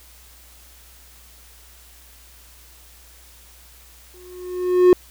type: tone with exponential growth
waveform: triangle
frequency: 361.7 Hz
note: F#4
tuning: 39 cents flat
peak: -4 dBFS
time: 4.14-4.93 s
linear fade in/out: 1 ms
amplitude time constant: 170 ms
effects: added 60 Hz sine -49 dBFS peak until 5.1 s + white hiss -49 dBFS RMS until 5.1 s